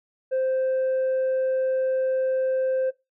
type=tone with tanh clipping; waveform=sine; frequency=522 Hz; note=C5; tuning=4 cents flat; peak=-22 dBFS; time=0.31-2.91 s; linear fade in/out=20 ms; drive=2 dB; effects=noise-tail reverb RT60 0.2 s tail -18 dB re dry